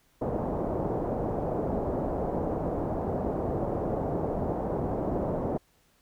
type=low-pass noise; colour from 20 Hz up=white; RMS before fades=-30 dBFS; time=0.21-5.58 s; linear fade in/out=10 ms; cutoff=690 Hz; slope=24 dB/octave; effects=pink hiss -66 dBFS RMS until 6.01 s